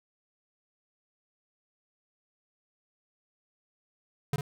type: tone with echo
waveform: square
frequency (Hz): 141.8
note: C#3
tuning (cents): +40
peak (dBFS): -26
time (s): 4.33-4.36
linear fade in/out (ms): 2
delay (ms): 50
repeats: 1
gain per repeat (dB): -7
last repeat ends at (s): 4.41
effects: none